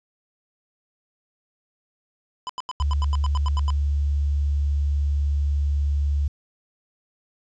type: tone bursts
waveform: square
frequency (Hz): 1008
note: B5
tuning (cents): +35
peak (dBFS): -28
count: 12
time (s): 2.47-3.704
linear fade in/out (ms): 0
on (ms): 24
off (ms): 86
type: tone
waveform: sine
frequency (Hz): 71.8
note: D2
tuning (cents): -39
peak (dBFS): -19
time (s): 2.8-6.28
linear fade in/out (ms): 5
effects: resampled to 16000 Hz + 9-bit